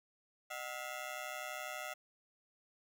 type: ring-modulated tone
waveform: 15% pulse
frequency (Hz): 679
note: F5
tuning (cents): -49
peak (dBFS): -32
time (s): 0.5-1.94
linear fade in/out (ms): 10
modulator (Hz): 66
effects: none